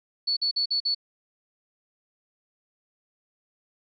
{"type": "tone bursts", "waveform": "sine", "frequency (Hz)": 4435, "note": "C#8", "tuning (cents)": 0, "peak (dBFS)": -22, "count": 5, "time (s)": [0.27, 0.948], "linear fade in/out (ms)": 10, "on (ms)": 98, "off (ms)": 47, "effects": []}